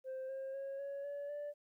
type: tone with pitch steps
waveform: sine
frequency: 523.3 / 534.9 / 546.8 / 558.9 / 571.3 / 584 Hz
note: C5 / C5 / C#5 / C#5 / D5 / D5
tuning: 0 / +38 / -24 / +14 / -48 / -10 cents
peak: -38 dBFS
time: 0.04-1.54 s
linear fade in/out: 50 ms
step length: 250 ms
effects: tanh soft clip ceiling -39 dBFS + 13-bit